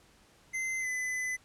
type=tone with pitch glide; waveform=square; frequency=2066 to 2012 Hz; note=C7 to B6; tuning=-22 to +32 cents; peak=-32 dBFS; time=0.53-1.37 s; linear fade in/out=20 ms; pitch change=-46 cents; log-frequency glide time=0.8-0.87 s; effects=pink hiss -62 dBFS RMS until 1.44 s + low-pass 10000 Hz 12 dB/octave